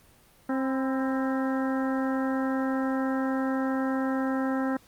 harmonic tone with a mistuned harmonic, 265.1 Hz, C4, 23 cents sharp, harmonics 1 / 2 / 3 / 4 / 5 / 6 / 7, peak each -26 / -33 / -36 / -40 / -38 / -40 / -43 dBFS, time 0.49-4.77 s, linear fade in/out 5 ms, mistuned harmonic 4, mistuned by -59 cents, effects pink hiss -58 dBFS RMS until 4.87 s + Opus 32 kbps

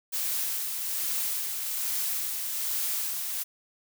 blue noise with tremolo, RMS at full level -29 dBFS, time 0.12-3.44 s, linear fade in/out 20 ms, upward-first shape sine, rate 1.2 Hz, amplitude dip 35%, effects none

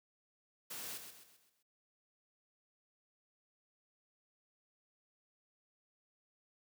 white noise with echo, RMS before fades -45 dBFS, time 0.7-0.98 s, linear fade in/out 10 ms, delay 130 ms, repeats 5, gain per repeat -7 dB, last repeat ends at 1.63 s, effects high-pass 100 Hz 12 dB/octave

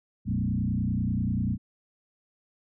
sine tone with frequency modulation, 155.56 Hz, D#3, in tune, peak -24 dBFS, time 0.25-1.58 s, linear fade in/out 50 ms, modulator 30.2 Hz, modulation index 2.8, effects none

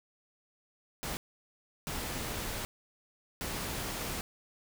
pink noise bursts at uneven times, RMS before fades -37 dBFS, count 3, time 1.03-1.17 / 1.87-2.65 / 3.41-4.21 s, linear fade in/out 0 ms, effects none

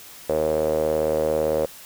sawtooth tone with band-pass filter, 77.78 Hz, D#2, in tune, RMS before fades -22 dBFS, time 0.29-1.66 s, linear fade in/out 5 ms, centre 520 Hz, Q 7.6, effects white hiss -43 dBFS RMS until 1.85 s

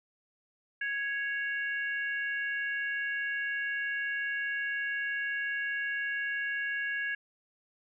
harmonic tone, 554.4 Hz, C#5, in tune, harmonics 3 / 4 / 5, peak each -31 / -41 / -41 dBFS, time 0.81-7.15 s, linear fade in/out 5 ms, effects none

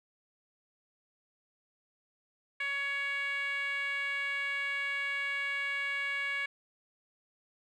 10% pulse tone with band-pass filter, 560 Hz, C#5, 18 cents sharp, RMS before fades -34 dBFS, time 2.6-6.46 s, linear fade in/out 5 ms, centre 2000 Hz, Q 7.4, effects none

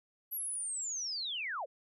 sine linear sweep, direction down, 11840 to 454.7 Hz, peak -35 dBFS, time 0.31-1.66 s, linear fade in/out 20 ms, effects none

